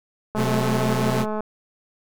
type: chord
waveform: sawtooth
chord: F# diminished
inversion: second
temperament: equal with one note detuned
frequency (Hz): 127.68 / 185 / 220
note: C3 / F#3 / A3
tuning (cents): -42 / 0 / 0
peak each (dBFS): -19 / -25 / -22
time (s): 0.35-1.26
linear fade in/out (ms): 50
type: click train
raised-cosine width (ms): 1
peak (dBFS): -15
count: 227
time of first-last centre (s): 0.35-1.406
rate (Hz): 214
effects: none